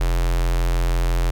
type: tone with notch filter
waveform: square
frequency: 43 Hz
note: F1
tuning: 26 cents flat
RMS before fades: -19 dBFS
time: 0-1.31 s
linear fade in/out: 10 ms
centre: 200 Hz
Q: 1.1
effects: none